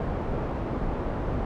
pink low-pass noise, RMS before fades -29 dBFS, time 0-1.45 s, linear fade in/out 2 ms, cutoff 860 Hz, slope 12 dB/octave, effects none

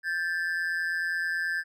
triangle ring-modulated tone, 1661.2 Hz, G#6, in tune, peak -22 dBFS, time 0.03-1.64 s, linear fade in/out 50 ms, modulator 84.6 Hz, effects none

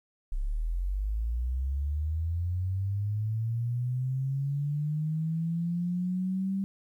sine linear sweep, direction up, 32 to 196 Hz, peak -27 dBFS, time 0.32-6.64 s, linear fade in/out 0 ms, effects 11-bit

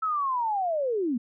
sine linear sweep, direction down, 1318.5 to 220 Hz, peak -24 dBFS, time 0.02-1.18 s, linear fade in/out 10 ms, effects none

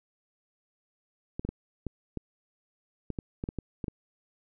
clicks, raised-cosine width 3 ms, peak -20 dBFS, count 12, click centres 1.395 / 1.45 / 1.49 / 1.867 / 2.173 / 3.103 / 3.188 / 3.439 / 3.489 / 3.587 / 3.842 / 3.882 s, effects none

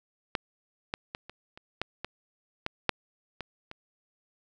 clicks, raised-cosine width 0.3 ms, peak -11 / -14 / -19 / -27 / -30 / -13 / -18 / -14 / -6 / -20 / -25 dBFS, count 11, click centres 0.352 / 0.939 / 1.149 / 1.296 / 1.575 / 1.816 / 2.046 / 2.664 / 2.893 / 3.407 / 3.714 s, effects none

